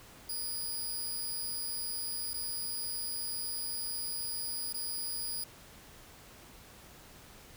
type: tone with dropouts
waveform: 10% pulse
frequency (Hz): 4906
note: D#8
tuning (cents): -25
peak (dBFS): -28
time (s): 0.29-5.44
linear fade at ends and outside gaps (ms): 5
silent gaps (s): 2.334-2.34 / 4.728-4.742
effects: pink hiss -54 dBFS RMS until 7.56 s